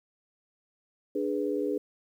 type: chord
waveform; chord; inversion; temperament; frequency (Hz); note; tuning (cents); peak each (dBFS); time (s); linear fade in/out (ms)
sine; G# diminished; second; equal with one note detuned; 294.7 / 415.3 / 493.9; D4 / G#4 / B4; +6 / 0 / 0; -31 / -30 / -33; 1.15-1.78; 5
effects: 10-bit